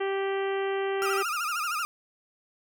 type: harmonic tone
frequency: 390.9 Hz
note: G4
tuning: 5 cents flat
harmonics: 1 / 2 / 3 / 4 / 5 / 6 / 7 / 8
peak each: -27 / -35 / -39 / -40 / -39 / -45 / -45 / -45 dBFS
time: 0-1.23 s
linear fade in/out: 10 ms
type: tone with vibrato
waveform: 35% pulse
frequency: 1308 Hz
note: E6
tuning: 14 cents flat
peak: -26 dBFS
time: 1.02-1.85 s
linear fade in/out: 0 ms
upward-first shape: sine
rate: 13 Hz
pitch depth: 140 cents each way
effects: none